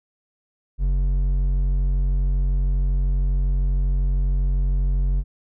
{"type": "tone with hard clipping", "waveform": "sine", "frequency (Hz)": 46.34, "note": "F#1", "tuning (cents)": 3, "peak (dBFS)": -19, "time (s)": [0.78, 5.24], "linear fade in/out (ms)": 50, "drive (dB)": 6, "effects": []}